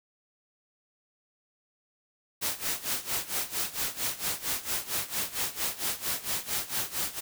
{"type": "noise with tremolo", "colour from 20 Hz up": "white", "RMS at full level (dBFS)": -29, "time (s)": [2.41, 7.21], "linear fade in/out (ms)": 20, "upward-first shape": "sine", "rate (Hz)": 4.4, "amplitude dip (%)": 85, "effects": []}